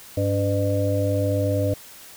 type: harmonic tone with a mistuned harmonic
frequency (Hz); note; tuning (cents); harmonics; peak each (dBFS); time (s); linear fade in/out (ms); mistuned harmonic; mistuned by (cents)
100.8; G2; +49; 1 / 3 / 5 / 6; -22 / -27 / -26 / -26; 0.17-1.74; 5; 3; -90
effects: white hiss -44 dBFS RMS until 2.16 s